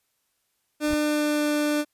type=tone with pitch glide; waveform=30% pulse; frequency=300 to 297.1 Hz; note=D4 to D4; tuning=+37 to +20 cents; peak=-19 dBFS; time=0.8-1.85 s; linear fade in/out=50 ms; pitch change=-17 cents; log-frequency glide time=1-1.49 s
type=noise with exponential growth; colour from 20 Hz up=brown; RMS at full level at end=-28 dBFS; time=0.82-0.94 s; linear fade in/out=1 ms; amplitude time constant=24 ms
effects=white hiss -73 dBFS RMS until 1.93 s + resampled to 32000 Hz